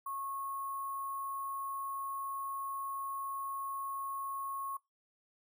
sine tone with sample-and-hold, 1093 Hz, C#6, 25 cents flat, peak -37 dBFS, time 0.06-4.77 s, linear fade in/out 5 ms, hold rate 11025 Hz, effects noise-tail reverb RT60 0.2 s tail -22 dB re dry

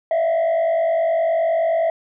sine tone with frequency modulation, 659.3 Hz, E5, in tune, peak -13 dBFS, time 0.11-1.9 s, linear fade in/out 2 ms, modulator 49.7 Hz, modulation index 0.62, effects tanh soft clip ceiling -15 dBFS

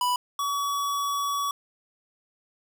square tone pair in turn, 987.8 / 1133.8 Hz, B5 / C#6, 0 / +39 cents, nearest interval major second, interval 239 cents, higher second, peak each -23 / -26 dBFS, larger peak first, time 0.01-0.16 / 0.39-1.51 s, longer second, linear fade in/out 2 ms, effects none

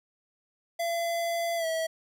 square tone with pitch glide, 678 to 648.5 Hz, E5 to E5, +49 to -28 cents, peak -28 dBFS, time 0.79-1.87 s, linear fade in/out 10 ms, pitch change -77 cents, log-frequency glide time 1.57-1.66 s, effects none

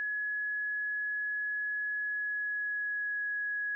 sine tone with pitch glide, 1690 to 1673.5 Hz, G#6 to G#6, +30 to +13 cents, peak -31 dBFS, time 0-3.75 s, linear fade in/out 0 ms, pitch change -17 cents, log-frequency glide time 1.99-3.22 s, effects none

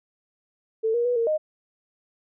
sine tone with pitch steps, 444.3 / 474.9 / 489.4 / 461.5 / 617 Hz, A4 / A#4 / B4 / A#4 / D#5, +17 / +32 / -16 / -17 / -15 cents, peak -20 dBFS, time 0.83-1.38 s, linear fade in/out 20 ms, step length 110 ms, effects none

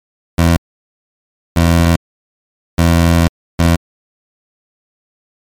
20% pulse tone bursts at uneven times, 84.2 Hz, E2, 37 cents sharp, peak -3 dBFS, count 4, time 0.38-0.57 / 1.56-1.96 / 2.78-3.28 / 3.59-3.76 s, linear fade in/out 5 ms, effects MP3 96 kbps

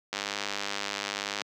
click train, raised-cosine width 0.2 ms, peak -13 dBFS, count 131, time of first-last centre 0.13-1.417 s, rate 101 Hz, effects high-pass 200 Hz 12 dB/octave

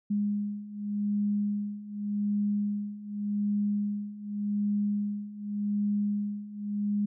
sine beating tone pair, 205.1 / 205.96 Hz, G#3 / G#3, -21 / -14 cents, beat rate 0.86 Hz, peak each -32 / -29 dBFS, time 0.1-7.06 s, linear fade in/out 10 ms, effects none

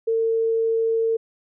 sine tone, 452.2 Hz, A4, 47 cents sharp, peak -18 dBFS, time 0.07-1.17 s, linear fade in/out 10 ms, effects none

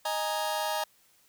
sawtooth chord, D# suspended fourth, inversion none, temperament just, 622.3 / 829.7 / 933.4 Hz, D#5 / G#5 / A#5, 0 / -2 / +2 cents, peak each -29 dBFS, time 0.05-0.84 s, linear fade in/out 5 ms, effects white hiss -64 dBFS RMS until 1.28 s

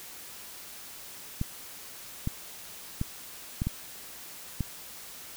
clicks, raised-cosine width 5 ms, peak -16 dBFS, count 6, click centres 1.414 / 2.274 / 3.014 / 3.619 / 3.67 / 4.607 s, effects white hiss -45 dBFS RMS until 5.36 s

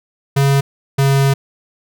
square tone pair in turn, 138.59 / 137.39 Hz, C#3 / C#3, 0 / -15 cents, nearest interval unison, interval 15 cents, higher first, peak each -11 dBFS, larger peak neither, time 0.36-0.61 / 0.98-1.34 s, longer second, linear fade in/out 10 ms, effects none

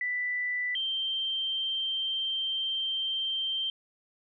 sine tone pair in turn, 1980 / 3141 Hz, B6 / G7, +4 / +3 cents, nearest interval minor sixth, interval 799 cents, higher second, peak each -28 dBFS, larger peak neither, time 0.01-0.75 / 0.75-3.7 s, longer second, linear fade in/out 2 ms, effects none

